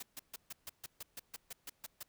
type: noise bursts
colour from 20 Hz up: white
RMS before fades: -45 dBFS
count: 13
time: 0-2.031 s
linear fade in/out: 5 ms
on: 27 ms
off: 140 ms
effects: pink hiss -75 dBFS RMS until 2.08 s